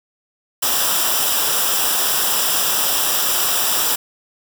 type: noise with comb filter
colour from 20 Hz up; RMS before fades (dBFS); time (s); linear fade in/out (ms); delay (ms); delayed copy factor
white; -18; 0.62-3.96; 10; 0.46; -0.7
effects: none